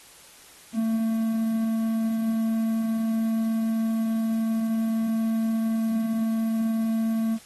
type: tone with quantisation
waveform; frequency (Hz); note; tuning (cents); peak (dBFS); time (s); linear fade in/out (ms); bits
triangle; 223.9; A3; +30; -20; 0.73-7.39; 50; 8
effects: white hiss -50 dBFS RMS until 7.45 s + AAC 32 kbps